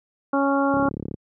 harmonic tone, 277.2 Hz, C#4, in tune, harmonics 1 / 2 / 3 / 4 / 5, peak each -21 / -24 / -26 / -27 / -28 dBFS, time 0.33-0.89 s, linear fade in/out 5 ms
click train, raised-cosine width 3 ms, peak -16 dBFS, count 15, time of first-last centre 0.74-1.141 s, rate 34.9 Hz
effects high-pass 100 Hz 12 dB/octave

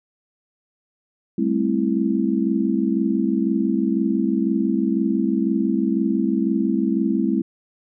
sine chord, A minor seventh, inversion third, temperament just, 198 / 220 / 264 / 330 Hz, G3 / A3 / C4 / E4, +18 / 0 / +16 / +2 cents, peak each -23 dBFS, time 1.38-7.42 s, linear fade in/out 5 ms, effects none

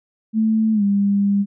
sine tone with pitch glide, 220 to 200.6 Hz, A3 to G3, 0 to +40 cents, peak -14 dBFS, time 0.33-1.46 s, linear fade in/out 50 ms, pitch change -160 cents, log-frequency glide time 0.73-0.83 s, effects none

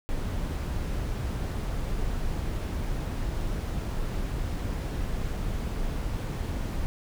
brown noise, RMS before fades -30 dBFS, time 0.09-6.86 s, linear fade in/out 0 ms, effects none

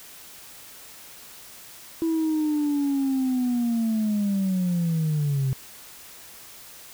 sine linear sweep, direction down, 329.8 to 130 Hz, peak -19 dBFS, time 2.02-5.53 s, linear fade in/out 0 ms, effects tanh soft clip ceiling -19 dBFS + white hiss -45 dBFS RMS until 6.93 s

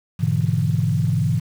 sine chord, E dominant seventh, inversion first, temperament equal with one note detuned, 103.83 / 123.47 / 146.83 / 166.92 Hz, G#2 / B2 / D3 / E3, 0 / 0 / 0 / +22 cents, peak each -22 dBFS, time 0.19-1.4 s, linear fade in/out 20 ms, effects tanh soft clip ceiling -6 dBFS + 7-bit

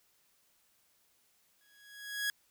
sawtooth tone with exponential growth, 1663 Hz, G#6, 2 cents sharp, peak -26 dBFS, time 1.61-2.3 s, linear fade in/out 1 ms, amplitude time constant 150 ms, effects white hiss -71 dBFS RMS until 2.5 s

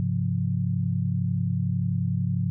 sine tone cluster, 101.9 / 133.1 / 174.9 Hz, G#2 / C3 / F3, -32 / +30 / +3 cents, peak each -27 dBFS, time 0-2.5 s, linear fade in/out 0 ms, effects none

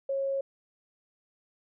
sine tone, 546 Hz, C#5, 26 cents flat, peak -27 dBFS, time 0.09-0.41 s, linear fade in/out 5 ms, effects none

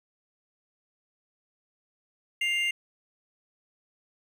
triangle tone pair together, 2107 / 2794 Hz, C7 / F7, +12 / 0 cents, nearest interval perfect fourth, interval 488 cents, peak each -26 dBFS, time 2.41-2.71 s, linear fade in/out 5 ms, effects none

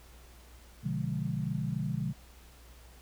sine chord, B diminished seventh, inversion none, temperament equal, 123.47 / 146.83 / 174.61 / 207.7 Hz, B2 / D3 / F3 / Ab3, 0 / 0 / 0 / 0 cents, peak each -36 / -34 / -36 / -38 dBFS, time 0.83-2.13 s, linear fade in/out 20 ms, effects added 60 Hz sine -53 dBFS peak until 3.01 s + pink hiss -58 dBFS RMS until 3.01 s

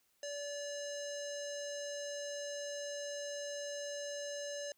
square tone with low-pass filter, 576 Hz, D5, 34 cents flat, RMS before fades -42 dBFS, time 0.23-4.72 s, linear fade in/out 2 ms, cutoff 6300 Hz, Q 4.7, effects white hiss -75 dBFS RMS until 4.77 s

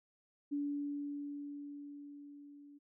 sine tone with level ramp, 287.6 Hz, D4, 36 cents flat, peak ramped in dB -33 to -54 dBFS, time 0.51-2.79 s, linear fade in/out 20 ms, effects none

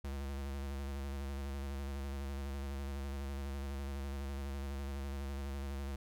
square tone with vibrato, 69.1 Hz, C#2, 5 cents flat, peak -39 dBFS, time 0.04-5.96 s, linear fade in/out 5 ms, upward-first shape square, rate 12 Hz, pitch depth 35 cents each way, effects none

